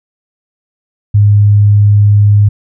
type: tone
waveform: sine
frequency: 103.1 Hz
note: G#2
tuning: 12 cents flat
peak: -3 dBFS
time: 1.14-2.49 s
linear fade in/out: 10 ms
effects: none